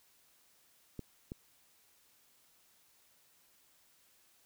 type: clicks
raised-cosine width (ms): 3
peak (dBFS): -28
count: 2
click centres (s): 0.993 / 1.319
effects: white hiss -68 dBFS RMS until 4.45 s